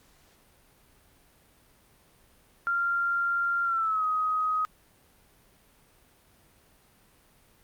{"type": "tone with pitch glide", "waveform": "sine", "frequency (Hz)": [1388, 1258.2], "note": ["F6", "D#6"], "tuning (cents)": [-11, 19], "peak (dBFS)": -24, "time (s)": [2.67, 4.65], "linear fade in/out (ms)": 0, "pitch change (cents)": -170, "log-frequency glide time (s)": [3.64, 4.05], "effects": ["pink hiss -61 dBFS RMS until 7.63 s", "Opus 48 kbps"]}